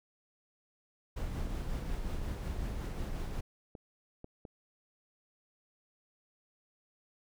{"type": "noise with tremolo", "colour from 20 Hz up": "brown", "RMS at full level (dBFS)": -35, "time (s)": [1.16, 3.41], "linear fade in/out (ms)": 10, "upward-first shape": "triangle", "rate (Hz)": 5.5, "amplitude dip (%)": 35}
{"type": "clicks", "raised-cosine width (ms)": 2, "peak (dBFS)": -32, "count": 10, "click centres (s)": [1.424, 1.472, 1.824, 1.901, 2.147, 2.216, 2.564, 3.752, 4.244, 4.452]}
{"effects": []}